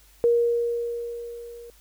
sine tone with level ramp, 471.9 Hz, A#4, 21 cents sharp, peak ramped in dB -15 to -40 dBFS, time 0.24-1.7 s, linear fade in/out 0 ms, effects added 50 Hz sine -55 dBFS peak until 1.8 s + white hiss -57 dBFS RMS until 1.8 s

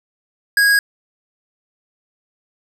sine tone with hard clipping, 1646 Hz, G#6, 16 cents flat, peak -12 dBFS, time 0.57-0.79 s, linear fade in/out 2 ms, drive 16 dB, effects none

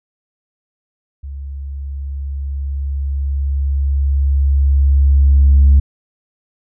sine tone with level ramp, 69.3 Hz, C#2, in tune, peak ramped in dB -25 to -3 dBFS, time 1.23-5.8 s, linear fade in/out 10 ms, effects tanh soft clip ceiling -3 dBFS

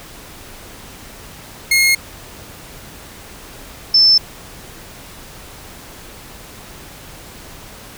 sawtooth / sine tone pair in turn, 2151 / 5290 Hz, C7 / E8, +47 / +5 cents, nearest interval octave + major third, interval 1558 cents, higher second, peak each -7 dBFS, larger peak neither, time 1.71-1.95 / 3.94-4.18 s, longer neither, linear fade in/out 5 ms, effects pink hiss -37 dBFS RMS until 7.97 s

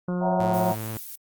harmonic tone, 178.9 Hz, F3, 42 cents sharp, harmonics 1 / 2 / 3 / 4 / 5 / 6 / 7 / 8, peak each -25 / -33 / -35 / -43 / -45 / -43 / -46 / -44 dBFS, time 0.08-0.72 s, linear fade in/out 5 ms
sine chord, F# dominant seventh, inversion second, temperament equal with one note detuned, 554.4 / 659.3 / 751.2 / 932.3 Hz, C#5 / E5 / F#5 / A#5, 0 / 0 / +26 / 0 cents, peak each -29 / -27 / -27 / -29 dBFS, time 0.2-0.76 s, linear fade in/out 50 ms
sawtooth tone, 110 Hz, A2, in tune, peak -27 dBFS, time 0.4-0.97 s, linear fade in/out 0 ms
violet noise with tremolo, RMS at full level -37 dBFS, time 0.53-1.16 s, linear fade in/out 10 ms, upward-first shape triangle, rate 6.9 Hz, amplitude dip 25%
effects Opus 32 kbps

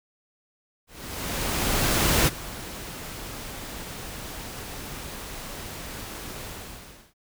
pink noise with ADSR envelope, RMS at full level -20 dBFS, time 0.87-7.14 s, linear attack 1400 ms, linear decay 28 ms, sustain -17 dB, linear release 690 ms, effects none

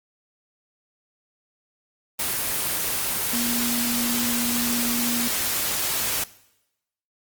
sine tone in noise, 238.8 Hz, A#3, 42 cents sharp, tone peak -26 dBFS, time 3.33-5.28 s, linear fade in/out 5 ms, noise white, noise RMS -25 dBFS, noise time 2.19-6.24 s, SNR -4 dB, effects noise-tail reverb RT60 0.9 s tail -20 dB re dry + Opus 24 kbps

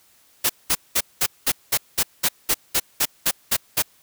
white noise bursts, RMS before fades -19 dBFS, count 14, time 0.44-3.824 s, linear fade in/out 10 ms, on 56 ms, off 200 ms, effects white hiss -57 dBFS RMS until 4.02 s

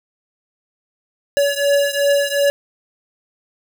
square beating tone pair, 566 / 568.7 Hz, C#5 / C#5, +36 / +44 cents, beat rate 2.7 Hz, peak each -17 / -19 dBFS, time 1.37-2.5 s, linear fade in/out 0 ms, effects none

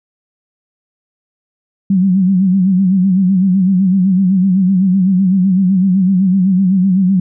sine tone with vibrato, 188.2 Hz, F#3, 30 cents sharp, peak -8 dBFS, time 1.9-7.2 s, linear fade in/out 5 ms, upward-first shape sine, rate 7.9 Hz, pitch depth 87 cents each way, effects none

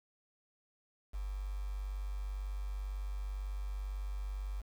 sine tone with quantisation, 49 Hz, G1, in tune, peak -36 dBFS, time 1.13-4.62 s, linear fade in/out 20 ms, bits 9, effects none

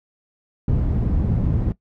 white low-pass noise, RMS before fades -20 dBFS, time 0.68-1.72 s, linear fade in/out 2 ms, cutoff 130 Hz, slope 12 dB/octave, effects noise-tail reverb RT60 0.1 s tail -18 dB re dry

